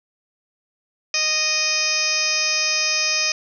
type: harmonic tone with a mistuned harmonic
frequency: 620 Hz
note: D#5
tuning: 6 cents flat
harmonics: 1 / 2 / 3 / 4 / 5 / 6 / 7 / 8 / 9 / 10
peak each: -34 / -34 / -31 / -23 / -34 / -34 / -34 / -23 / -26 / -26 dBFS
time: 1.14-3.32 s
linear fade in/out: 2 ms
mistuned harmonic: 8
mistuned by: +27 cents
effects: none